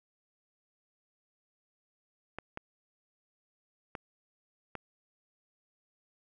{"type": "clicks", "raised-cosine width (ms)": 0.5, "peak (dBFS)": -23, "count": 4, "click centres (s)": [2.386, 2.574, 3.952, 4.753], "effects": []}